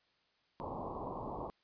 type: low-pass noise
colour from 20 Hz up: white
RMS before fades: -42 dBFS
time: 0.6-1.5 s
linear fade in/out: 0 ms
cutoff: 1100 Hz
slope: 96 dB/octave
effects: white hiss -74 dBFS RMS until 1.63 s + resampled to 11025 Hz